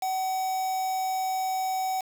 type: tone with quantisation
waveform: triangle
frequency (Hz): 756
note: F#5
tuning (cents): +37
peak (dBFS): -24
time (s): 0.02-2.01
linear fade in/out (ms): 5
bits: 6
effects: none